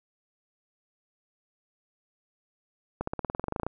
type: accelerating click train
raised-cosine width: 1 ms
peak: -16 dBFS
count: 15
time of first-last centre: 3.01-3.666 s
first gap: 64 ms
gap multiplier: 0.95
effects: none